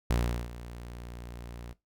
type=tone with ADSR envelope; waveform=sawtooth; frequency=59.3 Hz; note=A#1; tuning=30 cents sharp; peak=-20 dBFS; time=0.1-1.73 s; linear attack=4 ms; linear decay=380 ms; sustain=-17 dB; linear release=6 ms; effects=noise-tail reverb RT60 0.2 s tail -19 dB re dry